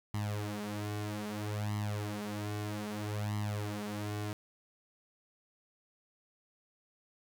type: tone with flanger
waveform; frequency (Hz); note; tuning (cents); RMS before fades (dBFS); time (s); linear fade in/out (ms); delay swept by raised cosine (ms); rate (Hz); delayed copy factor
sawtooth; 104.6; G#2; +13; -37; 0.14-4.33; 0; 0.98 to 6.88; 0.62; +0.9
effects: none